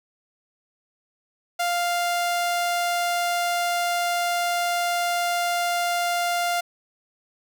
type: tone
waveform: sawtooth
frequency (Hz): 698.5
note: F5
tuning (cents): 0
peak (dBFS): -18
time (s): 1.59-6.61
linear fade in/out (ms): 10
effects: none